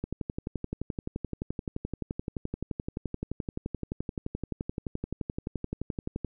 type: click train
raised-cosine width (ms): 3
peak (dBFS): -19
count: 73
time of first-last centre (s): 0.04-6.247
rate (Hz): 11.6
effects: none